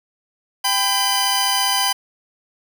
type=tone cluster; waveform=sawtooth; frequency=791 / 1004 / 3047 / 4861 Hz; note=G5 / B5 / G7 / D#8; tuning=+15 / +28 / -50 / -41 cents; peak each=-19 dBFS; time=0.64-1.93 s; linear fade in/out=10 ms; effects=none